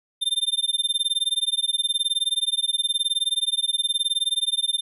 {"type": "tone with tremolo", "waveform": "square", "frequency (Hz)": 3600, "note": "A7", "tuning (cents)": 39, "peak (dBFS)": -18, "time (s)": [0.21, 4.81], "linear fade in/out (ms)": 20, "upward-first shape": "sine", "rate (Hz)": 19, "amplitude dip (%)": 100, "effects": ["resampled to 32000 Hz"]}